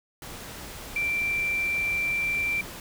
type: tone in noise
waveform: sine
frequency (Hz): 2351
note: D7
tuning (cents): +1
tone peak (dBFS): -24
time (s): 0.96-2.61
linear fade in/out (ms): 2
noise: pink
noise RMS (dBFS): -40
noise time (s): 0.22-2.8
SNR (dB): +13
effects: none